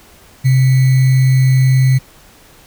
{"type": "tone with sample-and-hold", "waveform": "sine", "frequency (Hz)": 130.81, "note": "C3", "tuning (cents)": 0, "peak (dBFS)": -7, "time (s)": [0.44, 1.99], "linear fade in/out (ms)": 20, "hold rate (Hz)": 2100, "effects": ["pink hiss -44 dBFS RMS until 2.66 s"]}